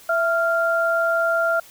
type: tone pair together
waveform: sine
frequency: 664 / 1390 Hz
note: E5 / F6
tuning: +12 / -9 cents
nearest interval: octave + minor second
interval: 1279 cents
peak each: -20 dBFS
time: 0.09-1.6 s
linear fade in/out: 5 ms
effects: white hiss -47 dBFS RMS until 1.7 s